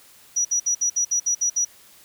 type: tone bursts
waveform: sine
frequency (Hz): 5830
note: F#8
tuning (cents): -26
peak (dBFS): -18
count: 9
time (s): 0.36-1.65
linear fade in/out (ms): 10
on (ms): 90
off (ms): 60
effects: white hiss -51 dBFS RMS until 2.04 s